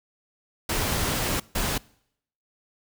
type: noise bursts at uneven times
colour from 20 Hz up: pink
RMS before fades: -26 dBFS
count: 2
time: 0.69-1.4 / 1.55-1.78 s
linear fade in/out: 5 ms
effects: noise-tail reverb RT60 0.7 s tail -24 dB re dry